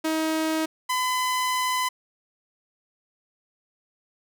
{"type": "tone pair in turn", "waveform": "sawtooth", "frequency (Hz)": [317.1, 1010.8], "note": ["D#4", "B5"], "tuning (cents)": [33, 40], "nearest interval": "octave + minor sixth", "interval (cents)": 2007, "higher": "second", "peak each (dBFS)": -19, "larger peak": "neither", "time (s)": [[0.04, 0.66], [0.89, 1.89]], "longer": "second", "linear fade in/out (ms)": 10, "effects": []}